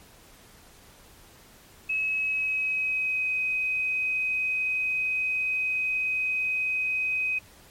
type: tone with pitch glide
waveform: sine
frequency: 2571 to 2518 Hz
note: E7 to D#7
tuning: -44 to +20 cents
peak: -24 dBFS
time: 1.89-7.39 s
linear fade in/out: 10 ms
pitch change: -36 cents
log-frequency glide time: 2.02-3.29 s
effects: pink hiss -53 dBFS RMS until 7.7 s + MP3 64 kbps